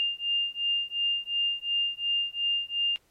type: beating tone pair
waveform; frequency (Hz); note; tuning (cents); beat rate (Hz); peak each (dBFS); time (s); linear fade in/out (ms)
sine; 2804 / 2806.8; F7 / F7; +6 / +8; 2.8; -29; 0-2.96; 0
effects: pink hiss -68 dBFS RMS until 3.1 s + AAC 48 kbps